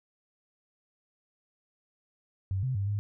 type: tone with pitch steps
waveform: sine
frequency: 95.9 / 130 / 99.1 / 102.8 Hz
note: G2 / C3 / G2 / G#2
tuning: -37 / -11 / +19 / -17 cents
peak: -27 dBFS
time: 2.51-2.99 s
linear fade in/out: 0 ms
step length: 120 ms
effects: none